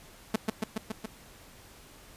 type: tone with echo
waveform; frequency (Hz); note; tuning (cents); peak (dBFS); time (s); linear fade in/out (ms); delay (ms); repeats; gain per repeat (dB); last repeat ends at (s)
sawtooth; 218.5; A3; -12; -19; 0.34-0.36; 5; 140; 5; -2; 1.06
effects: pink hiss -53 dBFS RMS until 2.16 s + resampled to 32000 Hz